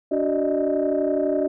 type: tone cluster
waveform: sine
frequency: 289.1 / 373.6 / 598 / 630 Hz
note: D4 / F#4 / D5 / D#5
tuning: -27 / +17 / +31 / +21 cents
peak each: -24 dBFS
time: 0.11-1.48 s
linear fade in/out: 10 ms
effects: tanh soft clip ceiling -12 dBFS